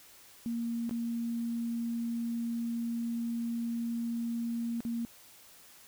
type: tone with dropouts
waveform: sine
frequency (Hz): 233.1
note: A#3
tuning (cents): 0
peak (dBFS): -31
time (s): 0.46-5.05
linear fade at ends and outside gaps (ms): 0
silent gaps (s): 0.894-0.91 / 4.805-4.851
effects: white hiss -56 dBFS RMS until 5.87 s